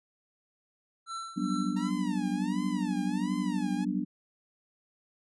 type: tone with tremolo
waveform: square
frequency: 1341 Hz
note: E6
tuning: 29 cents sharp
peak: -35 dBFS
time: 1.06-1.91 s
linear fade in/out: 50 ms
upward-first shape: triangle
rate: 2.5 Hz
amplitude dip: 80%
type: chord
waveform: sine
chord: G major seventh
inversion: third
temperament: just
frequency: 183.75 / 196 / 245 / 294 Hz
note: F#3 / G3 / B3 / D4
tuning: -12 / 0 / -14 / +2 cents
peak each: -34 / -33 / -33 / -33 dBFS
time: 1.36-4.05 s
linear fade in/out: 20 ms
type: tone with vibrato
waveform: sawtooth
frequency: 910 Hz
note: A#5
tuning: 42 cents flat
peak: -37 dBFS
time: 1.76-3.85 s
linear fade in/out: 10 ms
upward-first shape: sine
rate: 1.4 Hz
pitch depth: 210 cents each way
effects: resampled to 24000 Hz